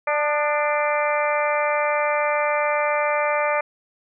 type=harmonic tone with a mistuned harmonic; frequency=295.5 Hz; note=D4; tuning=11 cents sharp; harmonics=2 / 3 / 4 / 5 / 6 / 7 / 8; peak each=-22 / -26 / -26 / -32 / -31 / -29 / -29 dBFS; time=0.07-3.61 s; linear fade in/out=5 ms; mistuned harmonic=4; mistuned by=+40 cents; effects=none